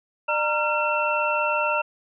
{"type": "tone cluster", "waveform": "sine", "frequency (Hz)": [600, 929, 1373, 2693], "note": ["D5", "A#5", "F6", "E7"], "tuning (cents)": [37, -6, -30, 36], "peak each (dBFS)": -26, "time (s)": [0.28, 1.82], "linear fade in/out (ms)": 10, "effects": []}